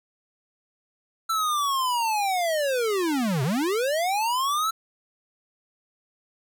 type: linear two-way sweep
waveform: square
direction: down then up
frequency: 1340 to 123.47 to 1340 Hz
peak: -23 dBFS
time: 1.29-4.71 s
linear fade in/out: 10 ms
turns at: 3.43 s
effects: none